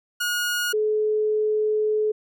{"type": "tone pair in turn", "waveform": ["sawtooth", "sine"], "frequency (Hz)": [1440, 428.1], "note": ["F#6", "A4"], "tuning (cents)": [-47, -47], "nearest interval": "octave + major sixth", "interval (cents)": 2100, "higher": "first", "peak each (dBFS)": -19, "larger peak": "neither", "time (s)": [[0.2, 0.73], [0.73, 2.12]], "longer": "second", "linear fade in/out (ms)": 10, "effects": []}